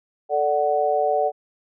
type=chord; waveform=sine; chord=D major; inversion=second; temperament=equal with one note detuned; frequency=440 / 587.3 / 744.3 Hz; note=A4 / D5 / F#5; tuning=0 / 0 / +10 cents; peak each=-24 / -22 / -21 dBFS; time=0.29-1.32 s; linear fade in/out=50 ms; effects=none